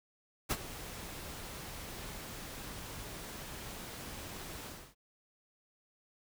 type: noise with ADSR envelope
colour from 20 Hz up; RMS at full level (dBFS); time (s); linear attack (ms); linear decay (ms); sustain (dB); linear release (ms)
pink; -31; 0.49-4.95; 23; 46; -14; 290
effects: none